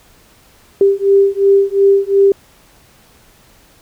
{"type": "beating tone pair", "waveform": "sine", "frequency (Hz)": [393.8, 396.6], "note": ["G4", "G4"], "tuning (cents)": [8, 20], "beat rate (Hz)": 2.8, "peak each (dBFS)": -11, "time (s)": [0.81, 2.32], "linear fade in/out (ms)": 2, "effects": ["pink hiss -48 dBFS RMS until 3.81 s"]}